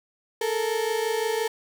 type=tone pair together; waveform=35% pulse; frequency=433.5 / 459.3 Hz; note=A4 / A#4; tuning=-26 / -26 cents; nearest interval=minor second; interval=100 cents; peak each=-25 dBFS; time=0.41-1.48 s; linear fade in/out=5 ms; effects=none